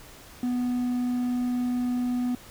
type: tone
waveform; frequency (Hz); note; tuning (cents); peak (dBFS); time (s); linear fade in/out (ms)
triangle; 246.9; B3; 0; -22; 0.43-2.35; 2
effects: pink hiss -48 dBFS RMS until 2.5 s